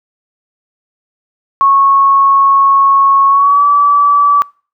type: tone with pitch glide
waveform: sine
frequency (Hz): 1100 to 1152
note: C#6 to D6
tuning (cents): -14 to -34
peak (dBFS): -5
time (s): 1.61-4.42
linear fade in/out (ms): 0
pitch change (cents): +80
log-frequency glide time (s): 3.28-3.64
effects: noise-tail reverb RT60 0.4 s tail -26 dB re dry